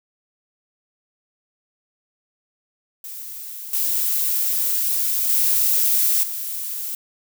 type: noise with level steps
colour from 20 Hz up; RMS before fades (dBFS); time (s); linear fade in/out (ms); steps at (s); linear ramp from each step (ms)
violet; -34 / -21 / -18 / -28; 3.04-6.95; 2; 3.73 / 5.29 / 6.23; 5
effects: none